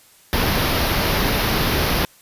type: band-stop noise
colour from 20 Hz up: pink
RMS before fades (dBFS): -19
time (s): 0.33-2.05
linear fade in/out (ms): 0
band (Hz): 5600 to 11000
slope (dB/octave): 48
effects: white hiss -51 dBFS RMS until 2.21 s + resampled to 32000 Hz